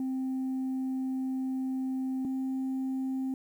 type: tone pair in turn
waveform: sine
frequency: 261.6 / 263.4 Hz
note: C4 / C4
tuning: 0 / +12 cents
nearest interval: unison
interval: 12 cents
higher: second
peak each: -27 dBFS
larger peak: neither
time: 0-2.25 / 2.25-3.34 s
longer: first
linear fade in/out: 2 ms
effects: tanh soft clip ceiling -28 dBFS + 10-bit